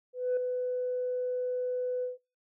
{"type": "tone with ADSR envelope", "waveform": "sine", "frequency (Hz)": 500, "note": "B4", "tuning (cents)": 21, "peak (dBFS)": -22, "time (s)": [0.13, 2.18], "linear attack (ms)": 240, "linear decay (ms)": 3, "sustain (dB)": -6, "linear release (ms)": 150, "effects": ["noise-tail reverb RT60 0.3 s tail -23 dB re dry", "tanh soft clip ceiling -23 dBFS"]}